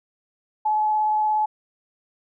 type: tone with vibrato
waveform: sine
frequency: 855 Hz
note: A5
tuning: 50 cents flat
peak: -18 dBFS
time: 0.65-1.46 s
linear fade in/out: 10 ms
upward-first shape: triangle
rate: 17 Hz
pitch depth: 11 cents each way
effects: none